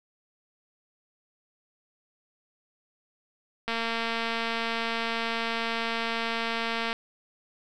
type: click train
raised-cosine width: 0.3 ms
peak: -14 dBFS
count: 745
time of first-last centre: 3.68-6.929 s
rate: 229 Hz
effects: none